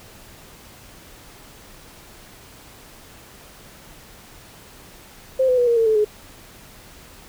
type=tone with pitch steps; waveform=sine; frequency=523.3 / 504.9 / 487.1 / 470 / 453.5 / 437.5 / 422.1 Hz; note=C5 / B4 / B4 / A#4 / A#4 / A4 / G#4; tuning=0 / +38 / -24 / +14 / -48 / -10 / +28 cents; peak=-14 dBFS; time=5.39-6.048 s; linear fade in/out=10 ms; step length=94 ms; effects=pink hiss -45 dBFS RMS until 7.28 s